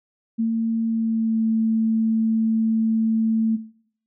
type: tone with pitch glide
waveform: sine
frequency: 226.4 to 222.9 Hz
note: A3 to A3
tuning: +50 to +23 cents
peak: -18 dBFS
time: 0.38-3.57 s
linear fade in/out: 20 ms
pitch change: -27 cents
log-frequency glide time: 0.85-1.42 s
effects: noise-tail reverb RT60 0.6 s tail -17 dB re dry